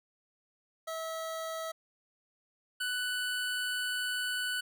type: tone pair in turn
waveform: 25% pulse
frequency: 648 / 1489.6 Hz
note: E5 / F#6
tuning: -30 / +11 cents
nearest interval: octave + major second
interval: 1441 cents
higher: second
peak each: -32 / -28 dBFS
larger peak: second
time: 0.87-1.72 / 2.8-4.61 s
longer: second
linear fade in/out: 10 ms
effects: none